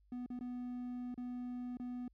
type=tone with dropouts; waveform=triangle; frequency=246.9 Hz; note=B3; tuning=in tune; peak=-38 dBFS; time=0.12-2.08 s; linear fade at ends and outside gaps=2 ms; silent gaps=0.262-0.302 / 0.391-0.409 / 1.143-1.177 / 1.771-1.798 s; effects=added 50 Hz sine -66 dBFS peak until 2.13 s